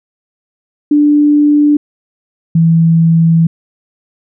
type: tone pair in turn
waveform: sine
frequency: 294.5 / 164.66 Hz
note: D4 / E3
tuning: +5 / -2 cents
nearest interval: minor seventh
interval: 1007 cents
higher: first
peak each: -5 dBFS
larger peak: neither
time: 0.91-1.77 / 2.55-3.47 s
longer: second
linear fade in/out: 5 ms
effects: none